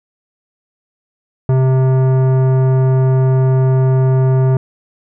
sine tone with tanh clipping, 130.81 Hz, C3, in tune, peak -11 dBFS, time 1.49-4.57 s, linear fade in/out 2 ms, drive 15 dB, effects none

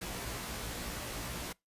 pink noise with comb filter, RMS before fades -40 dBFS, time 0.01-1.53 s, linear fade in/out 10 ms, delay 17 ms, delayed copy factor +0.8, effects noise-tail reverb RT60 0.2 s tail -24 dB re dry + resampled to 32000 Hz

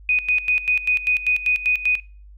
sine tone with tremolo, 2489 Hz, D#7, in tune, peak -15 dBFS, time 0.09-2 s, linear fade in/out 2 ms, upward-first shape square, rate 5.1 Hz, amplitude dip 75%, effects noise-tail reverb RT60 0.4 s tail -24 dB re dry + added 50 Hz sine -41 dBFS peak until 2.37 s

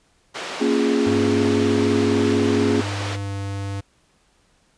pink band-pass noise, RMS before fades -31 dBFS, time 0.34-3.17 s, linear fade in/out 20 ms, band 430 to 4900 Hz, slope 12 dB/octave
sine chord, Bb minor seventh, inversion none, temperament equal, 233.1 / 277.2 / 349.2 / 415.3 Hz, Bb3 / Db4 / F4 / Ab4, 0 / 0 / 0 / 0 cents, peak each -22 / -21 / -25 / -21 dBFS, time 0.6-2.82 s, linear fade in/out 20 ms
square tone with pitch glide, 100.4 to 99.07 Hz, G2 to G2, +42 to +19 cents, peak -26 dBFS, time 1.06-3.81 s, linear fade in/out 10 ms, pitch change -23 cents, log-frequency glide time 3.15-3.31 s
effects pink hiss -61 dBFS RMS until 4.77 s + resampled to 22050 Hz

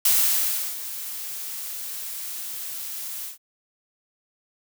blue noise with ADSR envelope, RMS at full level -18 dBFS, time 0.05-3.38 s, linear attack 4 ms, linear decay 690 ms, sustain -15 dB, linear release 130 ms, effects none

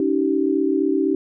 sine tone cluster, 281.7 / 317.3 / 385.5 Hz, C#4 / D#4 / G4, +28 / +34 / -29 cents, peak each -21 dBFS, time 0-1.15 s, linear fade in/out 2 ms, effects none

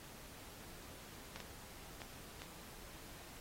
clicks, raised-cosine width 0.2 ms, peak -29 dBFS, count 4, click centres 1.36 / 1.403 / 2.018 / 2.419 s, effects pink hiss -55 dBFS RMS until 3.4 s + AAC 48 kbps

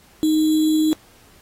sine tone with sample-and-hold, 311.1 Hz, D#4, in tune, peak -14 dBFS, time 0.23-0.93 s, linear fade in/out 0 ms, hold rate 3675 Hz, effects pink hiss -52 dBFS RMS until 1.41 s + AAC 48 kbps

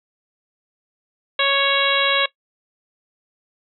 harmonic tone with a mistuned harmonic, 554.4 Hz, C#5, in tune, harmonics 1 / 2 / 3 / 4 / 5 / 6 / 7, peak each -23 / -23 / -23 / -23 / -23 / -23 / -23 dBFS, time 1.39-2.26 s, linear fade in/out 5 ms, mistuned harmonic 7, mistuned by -16 cents, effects noise-tail reverb RT60 0.1 s tail -19 dB re dry

